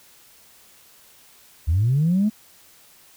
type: linear sweep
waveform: sine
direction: up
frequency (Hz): 71.8 to 220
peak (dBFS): -15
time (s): 1.67-2.3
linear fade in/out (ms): 20
effects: tanh soft clip ceiling -12 dBFS + white hiss -52 dBFS RMS until 3.16 s